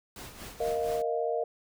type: noise with tremolo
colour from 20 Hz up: pink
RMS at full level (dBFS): -42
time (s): 0.16-1.02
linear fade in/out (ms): 2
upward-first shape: sine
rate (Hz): 4.3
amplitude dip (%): 60
type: chord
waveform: sine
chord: Bb suspended fourth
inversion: none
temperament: equal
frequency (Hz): 466.2 / 622.3 / 698.5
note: Bb4 / Eb5 / F5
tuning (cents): 0 / 0 / 0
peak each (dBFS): -30 / -32 / -33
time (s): 0.6-1.44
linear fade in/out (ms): 5
effects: none